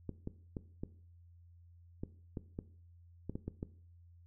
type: clicks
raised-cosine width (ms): 3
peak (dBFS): -26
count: 11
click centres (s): 0.093 / 0.274 / 0.568 / 0.835 / 2.035 / 2.372 / 2.589 / 3.296 / 3.355 / 3.48 / 3.629
effects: noise-tail reverb RT60 0.5 s tail -17 dB re dry + added 86 Hz sine -57 dBFS peak until 4.26 s